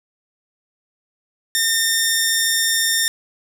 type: tone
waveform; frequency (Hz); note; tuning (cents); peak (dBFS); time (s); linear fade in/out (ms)
10% pulse; 1817; A#6; -45; -7; 1.55-3.08; 0
effects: none